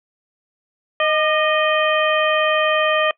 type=harmonic tone with a mistuned harmonic; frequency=621 Hz; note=D#5; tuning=3 cents flat; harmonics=1 / 2 / 3 / 4 / 5; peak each=-18 / -21 / -23 / -24 / -25 dBFS; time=1-3.11 s; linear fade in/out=2 ms; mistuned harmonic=2; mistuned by=-48 cents; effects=noise-tail reverb RT60 0.1 s tail -22 dB re dry